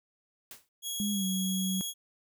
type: noise with exponential decay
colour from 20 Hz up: white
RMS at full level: -42 dBFS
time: 0.51-0.69 s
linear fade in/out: 2 ms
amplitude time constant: 38 ms
type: tone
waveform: 15% pulse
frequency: 3322 Hz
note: G#7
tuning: in tune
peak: -26 dBFS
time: 0.82-1.94 s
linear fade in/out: 50 ms
type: tone with pitch glide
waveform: sine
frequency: 205.8 to 187.63 Hz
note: G#3 to F#3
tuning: -16 to +24 cents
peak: -29 dBFS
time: 1-1.81 s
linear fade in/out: 0 ms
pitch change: -160 cents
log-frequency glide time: 1.12-1.25 s
effects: none